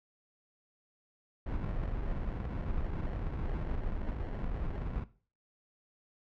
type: noise with sample-and-hold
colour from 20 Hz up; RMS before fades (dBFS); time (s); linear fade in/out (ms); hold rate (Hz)
brown; -35; 1.46-5.04; 5; 1225
effects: noise-tail reverb RT60 0.4 s tail -17 dB re dry + low-pass 2000 Hz 12 dB/octave